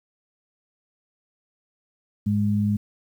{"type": "tone pair together", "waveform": "sine", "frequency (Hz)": [104.1, 206.6], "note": ["G#2", "G#3"], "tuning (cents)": [5, -9], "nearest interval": "octave", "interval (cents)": 1186, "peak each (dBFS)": [-23, -21], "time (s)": [2.26, 2.77], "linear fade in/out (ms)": 10, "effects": ["9-bit"]}